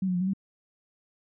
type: tone with pitch steps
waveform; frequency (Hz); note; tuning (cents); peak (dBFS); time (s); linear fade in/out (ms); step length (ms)
sine; 189.6 / 182.2 / 177 / 187.2 / 193.8; F#3 / F#3 / F3 / F#3 / G3; +43 / -26 / +23 / +20 / -20; -24; 0.02-0.335; 5; 63
effects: none